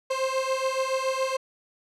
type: beating tone pair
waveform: 30% pulse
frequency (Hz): 523.3 / 530.4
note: C5 / C5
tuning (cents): 0 / +23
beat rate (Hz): 7.1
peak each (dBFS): -25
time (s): 0.1-1.37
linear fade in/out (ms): 10
effects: low-pass 8000 Hz 12 dB/octave